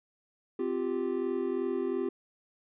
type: chord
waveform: triangle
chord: C suspended fourth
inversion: none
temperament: equal with one note detuned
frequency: 258.9 / 349.2 / 392 Hz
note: C4 / F4 / G4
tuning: -18 / 0 / 0 cents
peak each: -33 / -31 / -30 dBFS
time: 0.59-2.09 s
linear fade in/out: 5 ms
effects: resampled to 8000 Hz